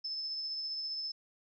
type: tone with tremolo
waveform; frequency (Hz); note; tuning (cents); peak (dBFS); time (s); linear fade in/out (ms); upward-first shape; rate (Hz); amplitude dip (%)
sine; 5250; E8; -8; -34; 0.04-1.12; 10; triangle; 15; 30
effects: none